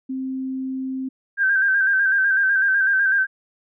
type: tone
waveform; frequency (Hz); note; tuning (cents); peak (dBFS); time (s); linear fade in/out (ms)
sine; 262.6; C4; +6; -24; 0.09-1.09; 10
type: tone with vibrato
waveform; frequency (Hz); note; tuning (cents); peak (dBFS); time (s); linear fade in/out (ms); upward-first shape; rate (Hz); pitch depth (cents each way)
sine; 1573; G6; +6; -15; 1.37-3.27; 50; square; 8; 40
effects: none